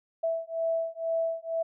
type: beating tone pair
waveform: sine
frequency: 657 / 659.1 Hz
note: E5 / E5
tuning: -6 / 0 cents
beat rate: 2.1 Hz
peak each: -30 dBFS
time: 0.23-1.63 s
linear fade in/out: 10 ms
effects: none